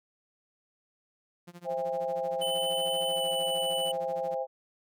sawtooth tone with tremolo, 174.5 Hz, F3, 1 cent flat, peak -39 dBFS, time 1.47-4.35 s, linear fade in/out 10 ms, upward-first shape sine, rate 13 Hz, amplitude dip 95%
sine chord, C augmented, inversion none, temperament equal with one note detuned, 523.3 / 659.3 / 809.8 Hz, C5 / E5 / G#5, 0 / 0 / -44 cents, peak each -31 / -36 / -35 dBFS, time 1.64-4.47 s, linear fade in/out 50 ms
square tone with pitch glide, 3021 to 2981 Hz, F#7 to F#7, +35 to +12 cents, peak -31 dBFS, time 2.41-3.92 s, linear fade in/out 10 ms, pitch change -23 cents, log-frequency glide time 3.08-3.23 s
effects none

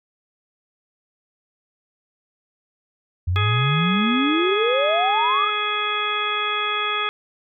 sine exponential sweep, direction up, 84.8 to 1305 Hz, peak -18 dBFS, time 3.27-5.5 s, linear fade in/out 10 ms
harmonic tone, 418.9 Hz, G#4, 15 cents sharp, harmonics 1 / 2 / 3 / 4 / 5 / 6 / 8, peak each -32 / -35 / -24 / -31 / -31 / -28 / -27 dBFS, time 3.36-7.09 s, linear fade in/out 0 ms
effects none

